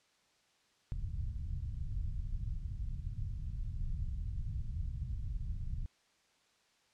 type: low-pass noise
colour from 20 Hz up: pink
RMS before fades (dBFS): -38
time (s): 0.92-5.86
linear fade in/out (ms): 0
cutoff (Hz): 120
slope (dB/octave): 24
effects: white hiss -71 dBFS RMS until 6.93 s + low-pass 6000 Hz 12 dB/octave